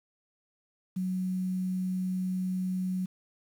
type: tone with quantisation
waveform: sine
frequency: 185 Hz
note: F#3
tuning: in tune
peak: -28 dBFS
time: 0.96-3.06 s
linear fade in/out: 10 ms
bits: 9
effects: none